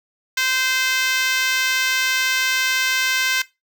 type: tone with high-pass filter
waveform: 5% pulse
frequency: 518 Hz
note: C5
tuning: 17 cents flat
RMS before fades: -20 dBFS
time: 0.37-3.42 s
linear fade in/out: 5 ms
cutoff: 1600 Hz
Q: 2.2
effects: noise-tail reverb RT60 0.2 s tail -17 dB re dry